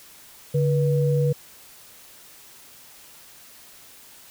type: tone pair together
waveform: sine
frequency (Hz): 144.1 / 484.7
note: D3 / B4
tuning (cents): -33 / -32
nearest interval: octave + major sixth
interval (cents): 2101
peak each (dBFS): -19 / -23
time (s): 0.54-1.33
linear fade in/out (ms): 10
effects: white hiss -48 dBFS RMS until 4.3 s